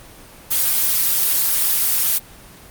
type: noise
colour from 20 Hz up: blue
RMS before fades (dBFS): -17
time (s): 0.5-2.19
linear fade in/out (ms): 20
effects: pink hiss -42 dBFS RMS until 2.7 s + Opus 24 kbps